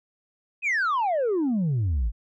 sine exponential sweep, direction down, 2600 to 48.14 Hz, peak -19 dBFS, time 0.62-2.12 s, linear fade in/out 50 ms, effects tanh soft clip ceiling -20 dBFS

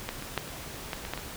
clicks, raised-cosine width 0.3 ms, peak -15 / -23 / -11 / -26 / -15 / -20 / -15 / -19 dBFS, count 8, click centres 0.09 / 0.224 / 0.377 / 0.478 / 0.932 / 1.051 / 1.136 / 1.176 s, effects pink hiss -41 dBFS RMS until 1.36 s

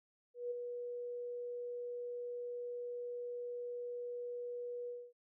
sine tone with ADSR envelope, 485.1 Hz, B4, 31 cents flat, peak -35 dBFS, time 0.34-5.13 s, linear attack 170 ms, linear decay 13 ms, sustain -5 dB, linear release 250 ms, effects none

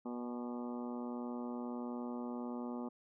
harmonic tone with a mistuned harmonic, 121.4 Hz, B2, 29 cents flat, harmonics 2 / 3 / 4 / 5 / 6 / 7 / 8 / 9 / 10, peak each -40 / -48 / -50 / -52 / -55 / -52 / -57 / -56 / -57 dBFS, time 0.05-2.89 s, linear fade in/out 10 ms, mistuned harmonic 6, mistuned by +44 cents, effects none

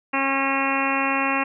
harmonic tone, 272.1 Hz, C#4, 32 cents flat, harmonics 1 / 2 / 3 / 4 / 5 / 6 / 7 / 8 / 9 / 10, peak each -27 / -31 / -28 / -26 / -32 / -32 / -30 / -32 / -29 / -28 dBFS, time 0.13-1.44 s, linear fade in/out 10 ms, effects none

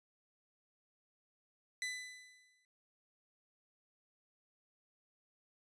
sawtooth tone with exponential decay, 2000 Hz, B6, 21 cents sharp, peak -32 dBFS, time 1.82-2.65 s, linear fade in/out 1 ms, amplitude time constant 180 ms, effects resampled to 22050 Hz

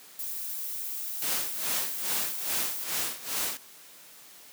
violet noise, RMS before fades -35 dBFS, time 0.19-2.84 s, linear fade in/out 2 ms
white noise with tremolo, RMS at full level -29 dBFS, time 1.22-3.57 s, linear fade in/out 0 ms, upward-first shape sine, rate 2.4 Hz, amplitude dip 85%
effects white hiss -51 dBFS RMS until 4.52 s + high-pass 150 Hz 12 dB/octave

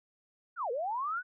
sine linear two-way sweep, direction down then up, 1519 to 447.7 to 1519 Hz, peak -31 dBFS, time 0.56-1.23 s, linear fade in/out 50 ms, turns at 0.71 s, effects none

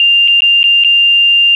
sine tone with dropouts, 2794 Hz, F7, in tune, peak -5 dBFS, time 0-1.55 s, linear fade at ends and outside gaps 1 ms, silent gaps 0.277-0.281 / 0.406-0.42 / 0.631-0.64 / 0.838-0.846 s, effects 7-bit

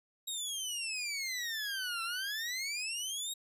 20% pulse exponential two-way sweep, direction down then up, 3814 to 1337 to 3814 Hz, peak -30 dBFS, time 0.27-3.34 s, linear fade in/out 10 ms, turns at 2.03 s, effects resampled to 32000 Hz

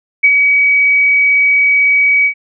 sine tone with ADSR envelope, 2269 Hz, C#7, 40 cents sharp, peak -3 dBFS, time 0.23-2.34 s, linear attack 14 ms, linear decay 54 ms, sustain -4 dB, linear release 86 ms, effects none

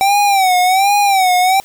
square tone with vibrato, 770 Hz, G5, 31 cents flat, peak -10 dBFS, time 0.01-1.6 s, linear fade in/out 0 ms, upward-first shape sine, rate 1.3 Hz, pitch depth 110 cents each way, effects white hiss -43 dBFS RMS until 1.64 s

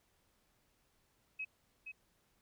sine tone with echo, 2553 Hz, D#7, 44 cents sharp, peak -38 dBFS, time 1.39-1.45 s, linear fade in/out 10 ms, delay 470 ms, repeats 1, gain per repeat -6 dB, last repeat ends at 1.92 s, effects pink hiss -75 dBFS RMS until 2.41 s

